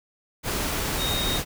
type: tone in noise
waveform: sine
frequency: 3729 Hz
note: A#7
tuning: in tune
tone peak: -27 dBFS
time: 0.97-1.41 s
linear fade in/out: 50 ms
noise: pink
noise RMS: -27 dBFS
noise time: 0.43-1.45 s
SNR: -3 dB
effects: none